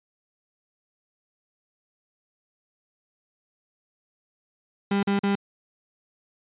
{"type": "tone bursts", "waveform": "35% pulse", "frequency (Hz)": 199.6, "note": "G3", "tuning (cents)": 32, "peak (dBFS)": -19, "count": 3, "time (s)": [4.91, 5.354], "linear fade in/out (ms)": 5, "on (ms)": 120, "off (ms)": 42, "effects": ["resampled to 8000 Hz"]}